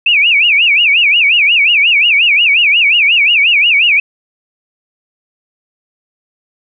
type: tone with vibrato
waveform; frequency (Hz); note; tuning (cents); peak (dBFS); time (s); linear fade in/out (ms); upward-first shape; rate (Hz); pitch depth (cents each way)
sine; 2539; D#7; +34; -6; 0.06-4; 5; sine; 5.6; 230
effects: none